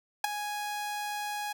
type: tone with ADSR envelope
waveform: sawtooth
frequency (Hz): 830.6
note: G#5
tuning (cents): 0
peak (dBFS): -17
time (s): 0.24-1.53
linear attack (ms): 4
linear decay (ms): 10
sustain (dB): -12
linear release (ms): 11
effects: none